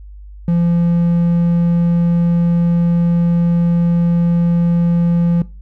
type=tone; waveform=triangle; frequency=171.2 Hz; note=F3; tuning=34 cents flat; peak=-9 dBFS; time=0.48-5.42 s; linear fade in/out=2 ms; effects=noise-tail reverb RT60 0.3 s tail -19 dB re dry + added 50 Hz sine -32 dBFS peak until 5.61 s